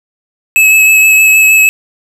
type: tone with vibrato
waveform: square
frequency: 2587 Hz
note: E7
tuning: 33 cents flat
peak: -4 dBFS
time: 0.56-1.69 s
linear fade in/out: 0 ms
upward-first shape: sine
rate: 6.4 Hz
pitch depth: 14 cents each way
effects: none